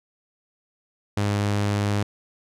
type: tone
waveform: sawtooth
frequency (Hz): 102.4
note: G#2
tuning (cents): -24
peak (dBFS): -17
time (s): 1.17-2.03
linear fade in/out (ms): 5
effects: low-pass 9000 Hz 12 dB/octave